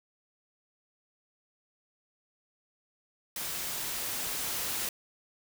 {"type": "noise with level ramp", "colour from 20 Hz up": "white", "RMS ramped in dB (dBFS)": [-36, -33], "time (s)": [3.36, 4.89], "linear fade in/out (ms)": 2, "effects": []}